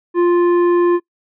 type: tone with tanh clipping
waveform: sine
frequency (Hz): 349.2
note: F4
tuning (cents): 0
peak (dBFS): -12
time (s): 0.14-1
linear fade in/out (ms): 50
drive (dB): 12
effects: noise-tail reverb RT60 0.1 s tail -23 dB re dry + low-pass 2000 Hz 12 dB/octave

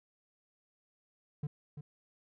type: tone with echo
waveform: triangle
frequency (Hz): 146.83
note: D3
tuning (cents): 0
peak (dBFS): -31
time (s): 1.43-1.47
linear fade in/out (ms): 5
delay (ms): 340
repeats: 1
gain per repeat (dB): -9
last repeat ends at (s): 1.81
effects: none

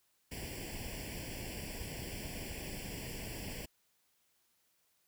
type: noise with comb filter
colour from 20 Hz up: pink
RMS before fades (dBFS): -43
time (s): 0.31-3.66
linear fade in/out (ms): 10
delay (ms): 0.39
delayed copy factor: +0.95
effects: white hiss -75 dBFS RMS until 5.07 s

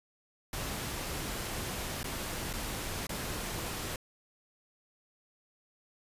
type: noise with dropouts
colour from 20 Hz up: pink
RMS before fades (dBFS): -37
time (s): 0.53-3.96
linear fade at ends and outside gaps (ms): 2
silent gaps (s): 2.031-2.042 / 2.53-2.536 / 3.069-3.092
effects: resampled to 32000 Hz

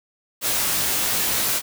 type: noise with comb filter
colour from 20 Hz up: white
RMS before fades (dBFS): -22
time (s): 0.41-1.62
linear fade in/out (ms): 50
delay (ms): 18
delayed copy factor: +0.65
effects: none

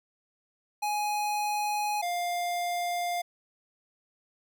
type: tone pair in turn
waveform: square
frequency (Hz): 835 / 702.1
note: G#5 / F5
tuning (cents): +9 / +9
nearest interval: minor third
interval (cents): 300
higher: first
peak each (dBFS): -28 / -29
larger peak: first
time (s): 0.82-2.02 / 2.02-3.22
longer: neither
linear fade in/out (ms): 10
effects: none

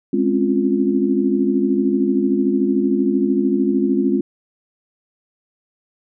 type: chord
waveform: sine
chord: Db major seventh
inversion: second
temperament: equal with one note detuned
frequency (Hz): 207.7 / 261.6 / 274.8 / 349.2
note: Ab3 / C4 / Db4 / F4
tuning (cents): 0 / 0 / -15 / 0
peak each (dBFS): -20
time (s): 0.13-4.21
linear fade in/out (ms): 5
effects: none

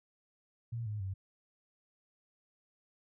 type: tone with pitch steps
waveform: sine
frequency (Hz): 116.54 / 105.64 / 95.76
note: A#2 / G#2 / G2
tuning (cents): 0 / +30 / -40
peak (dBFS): -35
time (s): 0.72-1.14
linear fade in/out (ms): 10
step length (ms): 140
effects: none

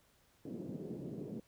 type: band-pass noise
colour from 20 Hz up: pink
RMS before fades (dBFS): -44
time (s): 0.45-1.4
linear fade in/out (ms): 5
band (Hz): 150 to 420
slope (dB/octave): 24
effects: pink hiss -70 dBFS RMS until 1.47 s

